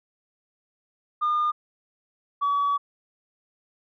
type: tone pair in turn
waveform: sine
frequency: 1213 / 1137.9 Hz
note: D#6 / C#6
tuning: -44 / +45 cents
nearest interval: minor second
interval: 111 cents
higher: first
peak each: -19 dBFS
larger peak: neither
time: 1.21-1.52 / 2.41-2.78 s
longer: second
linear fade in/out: 20 ms
effects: tanh soft clip ceiling -18 dBFS